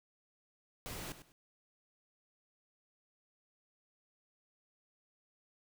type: noise with echo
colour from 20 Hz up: pink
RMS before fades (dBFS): -44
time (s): 0.86-1.12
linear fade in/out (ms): 0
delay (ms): 100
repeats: 2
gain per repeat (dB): -12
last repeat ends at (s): 1.32
effects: none